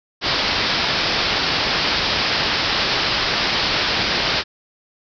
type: low-pass noise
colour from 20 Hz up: white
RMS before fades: -20 dBFS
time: 0.21-4.44 s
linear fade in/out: 50 ms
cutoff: 5300 Hz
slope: 96 dB/octave
effects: none